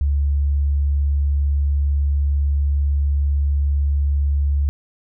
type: tone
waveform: sine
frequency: 71.1 Hz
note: C#2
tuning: 45 cents sharp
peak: -15 dBFS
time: 0.01-4.69 s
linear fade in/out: 0 ms
effects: none